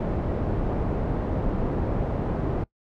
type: low-pass noise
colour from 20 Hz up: pink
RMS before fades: -26 dBFS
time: 0-2.64 s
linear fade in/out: 5 ms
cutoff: 650 Hz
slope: 12 dB/octave
effects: noise-tail reverb RT60 0.1 s tail -22 dB re dry